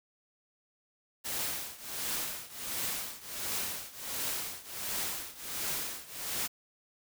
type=noise with tremolo; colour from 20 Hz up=white; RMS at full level=-33 dBFS; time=1.24-6.48 s; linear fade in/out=20 ms; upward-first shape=triangle; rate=1.4 Hz; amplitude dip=90%; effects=none